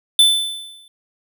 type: tone with exponential decay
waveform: square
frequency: 3520 Hz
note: A7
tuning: in tune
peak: -7 dBFS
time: 0.19-0.88 s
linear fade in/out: 2 ms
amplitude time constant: 150 ms
effects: none